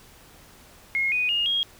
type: tone with pitch steps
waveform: sine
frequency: 2155 / 2475 / 2844 / 3266 Hz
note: C#7 / D#7 / F7 / G#7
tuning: -49 / -10 / +31 / -30 cents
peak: -21 dBFS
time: 0.95-1.63 s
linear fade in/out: 0 ms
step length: 170 ms
effects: pink hiss -51 dBFS RMS until 1.79 s